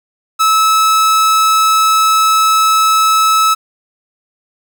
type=tone; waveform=45% pulse; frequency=1300 Hz; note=E6; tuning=24 cents flat; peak=-8 dBFS; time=0.39-3.55 s; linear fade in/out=20 ms; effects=8-bit